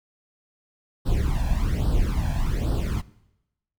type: noise with flanger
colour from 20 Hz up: brown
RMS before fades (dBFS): -23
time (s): 1.05-3.02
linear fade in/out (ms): 20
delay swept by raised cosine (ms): 0.22 to 1.22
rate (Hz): 1.2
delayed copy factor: +0.85
effects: noise-tail reverb RT60 0.9 s tail -20 dB re dry